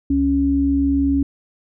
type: tone pair together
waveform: sine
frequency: 69.19 / 277.2 Hz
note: C#2 / C#4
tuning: -3 / 0 cents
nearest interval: 2 octaves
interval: 2403 cents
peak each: -22 / -15 dBFS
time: 0.1-1.23 s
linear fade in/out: 5 ms
effects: none